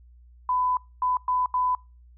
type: tone bursts at uneven times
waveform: sine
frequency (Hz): 1002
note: B5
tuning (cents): +25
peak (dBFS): -21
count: 4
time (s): 0.49-0.77 / 1.02-1.17 / 1.28-1.46 / 1.54-1.75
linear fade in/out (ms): 2
effects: noise-tail reverb RT60 0.3 s tail -26 dB re dry + added 60 Hz sine -49 dBFS peak until 2.17 s